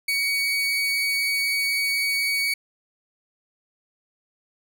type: tone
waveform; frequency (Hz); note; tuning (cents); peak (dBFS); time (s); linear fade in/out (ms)
30% pulse; 2248; C#7; +24; -19; 0.08-2.54; 5
effects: none